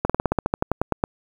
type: slowing click train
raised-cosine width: 1 ms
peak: -5 dBFS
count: 14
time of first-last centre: 0.05-1.039 s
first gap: 46 ms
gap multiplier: 1.08
effects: 7-bit